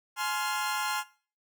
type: chord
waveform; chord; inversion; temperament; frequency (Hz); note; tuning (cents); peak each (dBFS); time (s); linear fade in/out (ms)
sawtooth; F minor; first; equal with one note detuned; 845.6 / 1046.5 / 1396.9; Ab5 / C6 / F6; +31 / 0 / 0; -30; 0.16-1.04; 50
effects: noise-tail reverb RT60 0.4 s tail -18 dB re dry